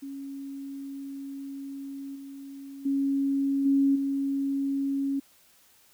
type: tone with level steps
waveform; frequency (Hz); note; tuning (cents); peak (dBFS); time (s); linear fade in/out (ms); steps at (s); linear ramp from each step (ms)
sine; 275.7; C#4; -9; -35 / -39 / -23 / -19 / -25; 0.02-5.2; 10; 2.15 / 2.85 / 3.65 / 3.95; 10
effects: white hiss -60 dBFS RMS until 5.93 s